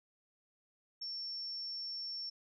sine tone, 5440 Hz, F8, 46 cents flat, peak -39 dBFS, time 1.01-2.3 s, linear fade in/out 10 ms, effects none

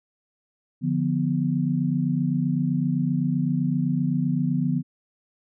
sine chord, B diminished, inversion first, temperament equal, 146.83 / 174.61 / 246.9 Hz, D3 / F3 / B3, 0 / 0 / 0 cents, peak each -25 dBFS, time 0.81-4.83 s, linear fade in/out 50 ms, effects none

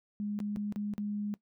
sine tone with dropouts, 206.8 Hz, G#3, 7 cents flat, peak -32 dBFS, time 0.2-1.34 s, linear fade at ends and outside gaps 0 ms, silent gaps 0.39-0.402 / 0.561-0.57 / 0.724-0.76 / 0.937-0.98 s, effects noise-tail reverb RT60 0.1 s tail -19 dB re dry

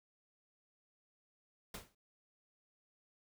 pink noise with exponential decay, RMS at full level -42 dBFS, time 1.74-1.95 s, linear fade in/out 5 ms, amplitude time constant 44 ms, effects none

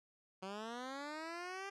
10% pulse linear sweep, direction up, 185 to 400 Hz, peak -35 dBFS, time 0.42-1.7 s, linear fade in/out 10 ms, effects low-pass 6000 Hz 12 dB/octave

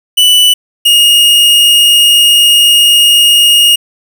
45% pulse tone pair in turn, 2973 / 2858 Hz, F#7 / F7, +8 / +39 cents, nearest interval minor second, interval 69 cents, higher first, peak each -3 dBFS, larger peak neither, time 0.17-0.54 / 0.85-3.76 s, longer second, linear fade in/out 10 ms, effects 7-bit

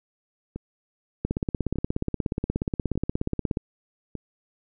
two click trains, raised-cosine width 3 ms, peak -12 / -20 dBFS, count 40 / 4, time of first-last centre 1.25-3.571 / 0.56-4.153 s, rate 16.8 / 0.835 Hz, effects none

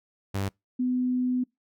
sawtooth / sine tone pair in turn, 98.1 / 251.2 Hz, G2 / B3, +2 / +30 cents, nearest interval octave + major third, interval 1628 cents, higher second, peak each -23 dBFS, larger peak neither, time 0.34-0.49 / 0.79-1.44 s, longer second, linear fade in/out 10 ms, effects noise-tail reverb RT60 0.2 s tail -26 dB re dry

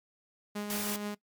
sawtooth tone with tremolo, 207.1 Hz, G#3, 5 cents flat, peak -29 dBFS, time 0.55-1.15 s, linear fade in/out 10 ms, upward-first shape triangle, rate 6.3 Hz, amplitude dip 40%
white noise, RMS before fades -36 dBFS, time 0.7-0.96 s, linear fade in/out 0 ms
effects noise-tail reverb RT60 0.1 s tail -20 dB re dry + MP3 96 kbps

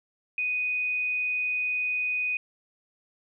sine tone, 2489 Hz, D#7, in tune, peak -25 dBFS, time 0.38-2.37 s, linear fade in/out 2 ms, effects none

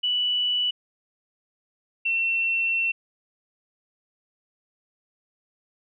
sine tone pair in turn, 2960 / 2704 Hz, F#7 / E7, 0 / +43 cents, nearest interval major second, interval 157 cents, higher first, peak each -21 dBFS, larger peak neither, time 0.03-0.71 / 2.05-2.92 s, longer second, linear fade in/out 10 ms, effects none

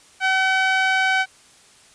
sawtooth tone with band-pass filter, 760 Hz, F#5, 46 cents sharp, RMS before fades -19 dBFS, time 0.2-1.26 s, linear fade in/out 50 ms, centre 1800 Hz, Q 1.5, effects white hiss -51 dBFS RMS until 1.94 s + resampled to 22050 Hz

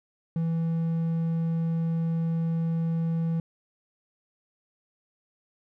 triangle tone, 164.81 Hz, E3, in tune, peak -22 dBFS, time 0.36-3.4 s, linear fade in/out 2 ms, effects none

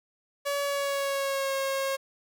sawtooth tone with pitch glide, 567 to 542 Hz, C#5 to C#5, +39 to -39 cents, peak -23 dBFS, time 0.45-1.97 s, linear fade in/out 20 ms, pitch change -78 cents, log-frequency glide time 0.63-1.54 s, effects none

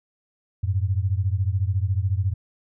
sine beating tone pair, 91 / 105 Hz, F#2 / G#2, -28 / +19 cents, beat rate 14 Hz, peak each -22 / -24 dBFS, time 0.63-2.34 s, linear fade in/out 10 ms, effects none

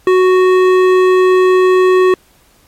sine tone with hard clipping, 370 Hz, F#4, in tune, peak -8 dBFS, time 0.07-2.14 s, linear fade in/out 2 ms, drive 13 dB, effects pink hiss -50 dBFS RMS until 2.67 s + MP3 64 kbps

